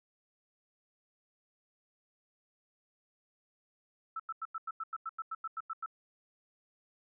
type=tone bursts; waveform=sine; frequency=1318.5 Hz; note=E6; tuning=in tune; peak=-35 dBFS; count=14; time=4.16-5.861 s; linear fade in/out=5 ms; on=37 ms; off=91 ms; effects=none